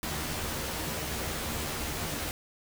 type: noise with comb filter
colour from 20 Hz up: pink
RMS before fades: -34 dBFS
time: 0.03-2.31 s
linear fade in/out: 0 ms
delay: 13 ms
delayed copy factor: +0.75
effects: none